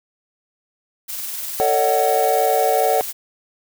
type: noise with tremolo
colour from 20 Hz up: blue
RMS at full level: -27 dBFS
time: 1.08-3.13 s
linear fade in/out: 20 ms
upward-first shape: square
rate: 20 Hz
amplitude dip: 25%
type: chord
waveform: triangle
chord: D# half-diminished seventh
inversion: second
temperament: just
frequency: 448 / 560 / 622.3 / 746.7 Hz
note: A4 / C#5 / D#5 / F#5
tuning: +31 / +18 / 0 / +16 cents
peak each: -19 / -19 / -22 / -16 dBFS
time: 1.6-3.01 s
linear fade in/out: 0 ms
effects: none